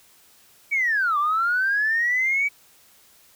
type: linear two-way sweep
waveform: sine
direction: down then up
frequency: 2290 to 1149 to 2290 Hz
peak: -18 dBFS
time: 0.71-2.49 s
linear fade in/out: 20 ms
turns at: 1.18 s
effects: tanh soft clip ceiling -14 dBFS + white hiss -55 dBFS RMS until 3.35 s